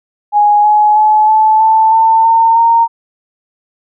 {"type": "tone with pitch steps", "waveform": "sine", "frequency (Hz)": [830.6, 843.2, 855.9, 868.9, 882, 895.4, 908.9, 922.7], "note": ["G#5", "G#5", "A5", "A5", "A5", "A5", "A#5", "A#5"], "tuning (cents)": [0, 26, -48, -22, 4, 30, -44, -18], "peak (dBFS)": -5, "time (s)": [0.32, 2.88], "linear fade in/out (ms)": 50, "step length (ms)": 320, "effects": []}